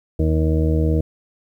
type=harmonic tone; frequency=78.7 Hz; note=D#2; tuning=20 cents sharp; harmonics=1 / 2 / 3 / 4 / 6 / 7 / 8; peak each=-17 / -22 / -30 / -23 / -25 / -35 / -33 dBFS; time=0.19-1.01 s; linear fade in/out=5 ms; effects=9-bit